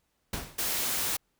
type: noise with exponential decay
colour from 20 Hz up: pink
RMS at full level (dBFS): -30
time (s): 0.33-0.69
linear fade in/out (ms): 5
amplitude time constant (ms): 78
type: noise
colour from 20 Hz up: white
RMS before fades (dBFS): -30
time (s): 0.58-1.17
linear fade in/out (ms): 10
effects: pink hiss -75 dBFS RMS until 1.39 s